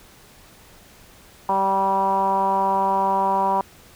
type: tone with low-pass filter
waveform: 10% pulse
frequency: 194.1 Hz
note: G3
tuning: 17 cents flat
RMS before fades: -20 dBFS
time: 1.49-3.61 s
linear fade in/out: 2 ms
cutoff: 920 Hz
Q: 8.4
effects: pink hiss -49 dBFS RMS until 3.95 s